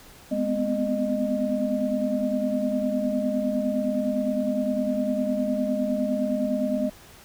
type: tone cluster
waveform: sine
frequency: 208.9 / 246.8 / 256.6 / 613 Hz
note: G#3 / B3 / C4 / D#5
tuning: +10 / -1 / -34 / -26 cents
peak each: -28 / -29 / -28 / -27 dBFS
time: 0.31-6.9 s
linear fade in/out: 10 ms
effects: pink hiss -49 dBFS RMS until 7.24 s